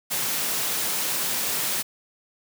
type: high-pass noise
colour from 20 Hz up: white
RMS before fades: -26 dBFS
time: 0.1-1.83 s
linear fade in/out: 20 ms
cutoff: 110 Hz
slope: 96 dB/octave
effects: none